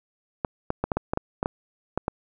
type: clicks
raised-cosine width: 1 ms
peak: -10 dBFS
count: 11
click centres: 0.448 / 0.704 / 0.84 / 0.918 / 0.97 / 1.135 / 1.174 / 1.429 / 1.459 / 1.976 / 2.081 s
effects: none